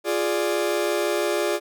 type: chord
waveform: 40% pulse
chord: D diminished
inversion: first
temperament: equal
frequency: 349.2 / 415.3 / 587.3 Hz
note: F4 / Ab4 / D5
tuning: 0 / 0 / 0 cents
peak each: -25 dBFS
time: 0.04-1.6 s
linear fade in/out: 50 ms
effects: none